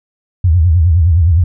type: tone with vibrato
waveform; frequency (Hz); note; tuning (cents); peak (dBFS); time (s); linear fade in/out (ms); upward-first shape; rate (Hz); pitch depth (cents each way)
sine; 84.3; E2; +39; -6; 0.44-1.44; 5; sine; 9.7; 170
effects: none